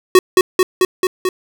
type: tone with echo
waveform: square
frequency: 370 Hz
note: F#4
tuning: in tune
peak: -4 dBFS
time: 0.15-0.19 s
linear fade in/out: 2 ms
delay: 220 ms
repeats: 5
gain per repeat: -2 dB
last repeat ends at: 1.29 s
effects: none